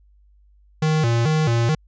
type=tone with vibrato; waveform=square; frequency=135 Hz; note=C#3; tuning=45 cents flat; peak=-17 dBFS; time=0.82-1.75 s; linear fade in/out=5 ms; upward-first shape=square; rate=2.3 Hz; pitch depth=250 cents each way; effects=added 50 Hz sine -51 dBFS peak until 1.87 s + resampled to 16000 Hz